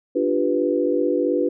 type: chord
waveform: sine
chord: G dominant seventh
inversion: second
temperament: equal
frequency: 293.7 / 349.2 / 392 / 493.9 Hz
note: D4 / F4 / G4 / B4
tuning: 0 / 0 / 0 / 0 cents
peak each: -23 / -23 / -25 / -22 dBFS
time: 0.15-1.49 s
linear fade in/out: 10 ms
effects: none